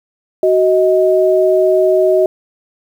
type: tone pair together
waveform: sine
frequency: 374 / 629 Hz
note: F#4 / D#5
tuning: +19 / +19 cents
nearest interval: major sixth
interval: 900 cents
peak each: -11 dBFS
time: 0.43-2.26 s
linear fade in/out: 2 ms
effects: 7-bit